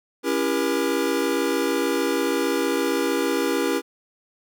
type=chord; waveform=square; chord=C# diminished seventh; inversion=none; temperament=just; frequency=277.2 / 332.6 / 399.1 / 479 Hz; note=C#4 / E4 / G4 / Bb4; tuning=0 / +16 / +31 / +47 cents; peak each=-27 dBFS; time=0.23-3.82 s; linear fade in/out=50 ms; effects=none